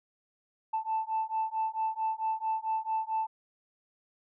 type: beating tone pair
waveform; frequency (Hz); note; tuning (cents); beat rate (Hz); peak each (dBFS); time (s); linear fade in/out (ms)
sine; 880 / 884.5; A5 / A5; 0 / +9; 4.5; -31; 0.73-3.27; 10
effects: tanh soft clip ceiling -23 dBFS